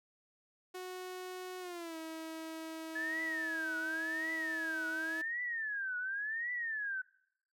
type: tone with pitch glide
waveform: sawtooth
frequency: 367.4 to 321.7 Hz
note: F#4 to E4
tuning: -12 to -42 cents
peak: -38 dBFS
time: 0.74-5.22 s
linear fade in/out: 10 ms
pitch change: -230 cents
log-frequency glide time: 1.6-1.97 s
type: tone with vibrato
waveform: sine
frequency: 1700 Hz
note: G#6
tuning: 40 cents sharp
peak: -35 dBFS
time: 2.95-7.02 s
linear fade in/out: 10 ms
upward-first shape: triangle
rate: 0.91 Hz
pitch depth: 270 cents each way
effects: noise-tail reverb RT60 0.8 s tail -25 dB re dry